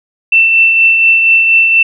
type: tone with tremolo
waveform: sine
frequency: 2678 Hz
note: E7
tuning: 27 cents sharp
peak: -3 dBFS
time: 0.32-1.83 s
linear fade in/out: 5 ms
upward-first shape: triangle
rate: 4.2 Hz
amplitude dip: 40%
effects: none